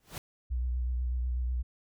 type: noise with exponential growth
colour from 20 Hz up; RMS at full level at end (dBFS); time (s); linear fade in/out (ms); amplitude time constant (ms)
pink; -36; 0-0.18; 1; 38
type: tone with vibrato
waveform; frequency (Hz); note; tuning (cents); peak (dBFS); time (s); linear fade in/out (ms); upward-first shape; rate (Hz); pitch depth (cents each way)
sine; 61.74; B1; 0; -28; 0.5-1.63; 20; triangle; 8.1; 43
effects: none